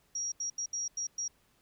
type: tone bursts at uneven times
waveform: sine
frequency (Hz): 5680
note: F8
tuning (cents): +28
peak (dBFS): -32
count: 6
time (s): 0.15-0.32 / 0.4-0.5 / 0.58-0.66 / 0.73-0.88 / 0.97-1.07 / 1.18-1.28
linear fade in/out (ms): 5
effects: pink hiss -69 dBFS RMS until 1.61 s